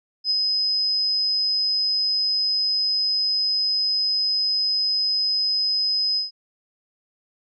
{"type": "tone with ADSR envelope", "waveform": "sine", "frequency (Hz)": 5050, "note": "D#8", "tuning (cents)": 25, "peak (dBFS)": -17, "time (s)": [0.24, 6.31], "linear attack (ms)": 63, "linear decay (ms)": 25, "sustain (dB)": -2, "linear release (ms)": 140, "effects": []}